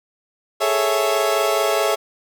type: chord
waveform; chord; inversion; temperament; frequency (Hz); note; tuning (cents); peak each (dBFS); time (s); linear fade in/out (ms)
30% pulse; A major seventh; third; equal; 415.3 / 440 / 554.4 / 659.3; G#4 / A4 / C#5 / E5; 0 / 0 / 0 / 0; -20 / -23 / -20 / -18; 0.6-1.96; 20
effects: none